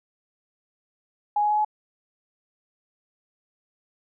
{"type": "tone with pitch steps", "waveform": "sine", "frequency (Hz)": [830.6, 836.9, 843.2, 849.5], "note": ["G#5", "G#5", "G#5", "G#5"], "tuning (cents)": [0, 13, 26, 39], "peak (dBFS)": -19, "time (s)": [1.36, 1.648], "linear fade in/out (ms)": 5, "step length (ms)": 72, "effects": []}